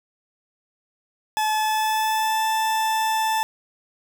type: tone with pitch glide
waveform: 40% pulse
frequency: 862 to 880.6 Hz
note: A5 to A5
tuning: -36 to +1 cents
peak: -19 dBFS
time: 1.37-3.43 s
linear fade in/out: 0 ms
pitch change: +37 cents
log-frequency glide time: 1.53-2.46 s
effects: none